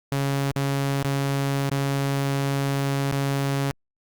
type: tone with dropouts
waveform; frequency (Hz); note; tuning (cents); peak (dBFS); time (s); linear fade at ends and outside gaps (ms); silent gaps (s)
sawtooth; 138.59; C#3; 0; -18; 0.12-3.71; 0; 0.513-0.561 / 1.026-1.047 / 1.695-1.715 / 3.113-3.125
effects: Opus 48 kbps